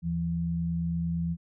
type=tone pair together; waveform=sine; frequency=79.4 / 168.24 Hz; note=D#2 / E3; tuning=+36 / +36 cents; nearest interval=octave + minor second; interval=1300 cents; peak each=-35 / -27 dBFS; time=0.02-1.37 s; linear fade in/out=50 ms; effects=none